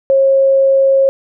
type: tone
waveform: sine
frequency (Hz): 541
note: C#5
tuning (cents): -42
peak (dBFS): -7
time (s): 0.1-1.09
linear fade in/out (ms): 0
effects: none